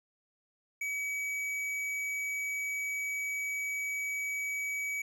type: tone with tanh clipping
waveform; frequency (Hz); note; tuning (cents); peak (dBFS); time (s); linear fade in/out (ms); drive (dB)
sine; 2275; C#7; +44; -34; 0.81-5.02; 5; 12
effects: none